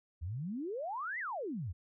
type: exponential two-way sweep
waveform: sine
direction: up then down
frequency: 75.2 to 2086 to 75.2 Hz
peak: -36 dBFS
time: 0.21-1.73 s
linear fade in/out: 20 ms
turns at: 1.19 s
effects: none